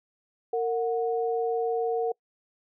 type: tone pair together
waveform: sine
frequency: 459.5 / 732.8 Hz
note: A#4 / F#5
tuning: -25 / -17 cents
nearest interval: minor sixth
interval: 808 cents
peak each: -25 / -30 dBFS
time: 0.53-2.12 s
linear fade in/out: 5 ms
effects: noise-tail reverb RT60 0.1 s tail -26 dB re dry